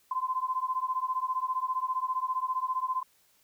sine beating tone pair, 1023 / 1038 Hz, C6 / C6, -39 / -14 cents, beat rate 15 Hz, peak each -31 dBFS, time 0.11-3.03 s, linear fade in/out 5 ms, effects white hiss -66 dBFS RMS until 3.43 s

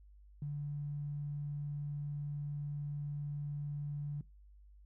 triangle tone with tanh clipping, 145.5 Hz, D3, 16 cents flat, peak -36 dBFS, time 0.42-4.21 s, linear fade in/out 2 ms, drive 3 dB, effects noise-tail reverb RT60 0.2 s tail -20 dB re dry + added 50 Hz sine -56 dBFS peak until 4.85 s

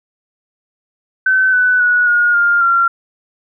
sine tone with pitch steps, 1527 / 1495.6 / 1464.8 / 1434.7 / 1405.1 / 1376.2 Hz, G6 / F#6 / F#6 / F6 / F6 / F6, -46 / +18 / -18 / +46 / +10 / -26 cents, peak -9 dBFS, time 1.26-2.88 s, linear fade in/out 5 ms, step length 270 ms, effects none

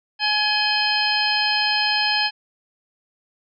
harmonic tone with a mistuned harmonic, 844 Hz, G#5, 28 cents sharp, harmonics 1 / 2 / 3 / 4 / 5 / 6, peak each -25 / -25 / -25 / -25 / -25 / -25 dBFS, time 0.19-2.31 s, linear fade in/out 50 ms, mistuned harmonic 4, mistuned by -130 cents, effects none

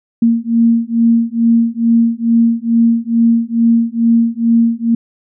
sine beating tone pair, 230 / 232.3 Hz, A#3 / A#3, -23 / -6 cents, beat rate 2.3 Hz, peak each -12 dBFS, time 0.22-4.95 s, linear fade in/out 5 ms, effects none

